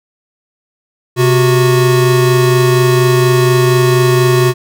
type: tone pair together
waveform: square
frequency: 130 / 365.8 Hz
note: C3 / F#4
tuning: -11 / -20 cents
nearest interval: octave + tritone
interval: 1791 cents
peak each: -11 dBFS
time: 1.16-4.54 s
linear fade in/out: 50 ms
effects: none